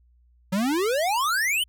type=exponential sweep; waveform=square; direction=up; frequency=180.2 to 3136 Hz; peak=-22 dBFS; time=0.52-1.64 s; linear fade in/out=10 ms; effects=added 60 Hz sine -56 dBFS peak until 1.68 s